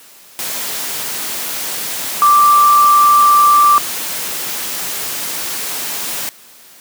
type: tone in noise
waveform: sine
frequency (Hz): 1174.7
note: D6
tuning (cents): 0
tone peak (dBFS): -6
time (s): 2.22-3.78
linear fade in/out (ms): 0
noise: white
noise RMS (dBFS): -22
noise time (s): 0.39-6.29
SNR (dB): +13
effects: white hiss -42 dBFS RMS until 6.8 s + high-pass 150 Hz 12 dB/octave